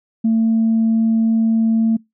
sine tone, 224.7 Hz, A3, 37 cents sharp, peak -11 dBFS, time 0.24-1.97 s, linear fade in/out 10 ms, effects noise-tail reverb RT60 0.2 s tail -26 dB re dry + tanh soft clip ceiling -9 dBFS

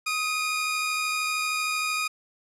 sawtooth tone pair together, 1256.5 / 2440 Hz, D#6 / D#7, +17 / -34 cents, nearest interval major seventh, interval 1149 cents, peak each -25 / -24 dBFS, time 0.06-2.08 s, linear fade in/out 10 ms, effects low-pass 11000 Hz 12 dB/octave

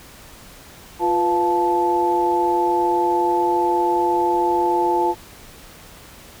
harmonic tone with a mistuned harmonic, 174.61 Hz, F3, in tune, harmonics 2 / 3 / 4 / 5, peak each -20 / -28 / -28 / -18 dBFS, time 0.99-5.15 s, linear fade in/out 50 ms, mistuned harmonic 3, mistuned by -100 cents, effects pink hiss -43 dBFS RMS until 6.4 s

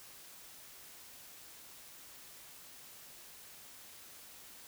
silence, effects white hiss -54 dBFS RMS until 4.67 s

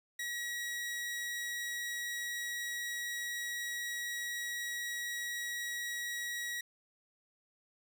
sawtooth tone, 1913 Hz, A#6, 44 cents sharp, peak -33 dBFS, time 0.19-6.61 s, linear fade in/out 5 ms, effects none

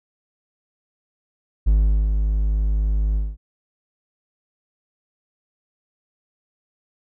triangle tone with ADSR envelope, 51.91 Hz, G#1, in tune, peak -10 dBFS, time 1.66-3.37 s, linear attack 17 ms, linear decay 410 ms, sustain -5 dB, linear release 210 ms, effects none

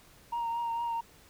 sine tone with vibrato, 932.3 Hz, A#5, in tune, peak -28 dBFS, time 0.32-1.01 s, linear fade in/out 10 ms, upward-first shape triangle, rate 4.4 Hz, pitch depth 27 cents each way, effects tanh soft clip ceiling -28 dBFS + pink hiss -58 dBFS RMS until 1.29 s

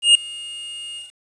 square tone with ADSR envelope, 2842 Hz, F7, 30 cents sharp, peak -7 dBFS, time 0.02-1.12 s, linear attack 130 ms, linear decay 4 ms, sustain -24 dB, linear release 140 ms, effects resampled to 22050 Hz + 8-bit

